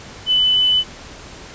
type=tone; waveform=sine; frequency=3002 Hz; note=F#7; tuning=24 cents sharp; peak=-12 dBFS; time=0.26-0.84 s; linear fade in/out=50 ms; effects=pink hiss -37 dBFS RMS until 1.54 s + resampled to 16000 Hz